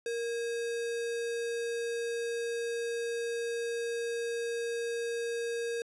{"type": "tone with sample-and-hold", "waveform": "sine", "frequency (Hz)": 466.8, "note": "A#4", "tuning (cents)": 2, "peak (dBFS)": -31, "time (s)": [0.06, 5.82], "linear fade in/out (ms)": 2, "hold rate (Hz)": 2100, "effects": ["resampled to 24000 Hz"]}